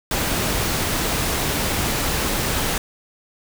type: noise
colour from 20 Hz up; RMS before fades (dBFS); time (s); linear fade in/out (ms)
pink; -22; 0.11-2.78; 2
effects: none